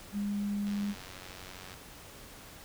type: tone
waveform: sine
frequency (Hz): 203.7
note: G#3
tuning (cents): -33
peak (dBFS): -30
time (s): 0.12-0.95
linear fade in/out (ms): 50
type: click train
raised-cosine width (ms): 0.2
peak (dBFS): -29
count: 100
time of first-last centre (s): 0.67-1.74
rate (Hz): 92.5
effects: pink hiss -50 dBFS RMS until 2.64 s